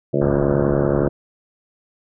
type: harmonic tone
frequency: 70.8 Hz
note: C#2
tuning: 37 cents sharp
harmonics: 2 / 3 / 4 / 5 / 6 / 7 / 8 / 9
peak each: -22 / -25 / -26 / -21 / -27 / -24 / -25 / -28 dBFS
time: 0.13-1.09 s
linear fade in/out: 10 ms
type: low-pass noise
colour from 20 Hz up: pink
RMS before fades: -26 dBFS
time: 0.21-1.08 s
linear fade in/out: 5 ms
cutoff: 1600 Hz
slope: 96 dB/octave
effects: none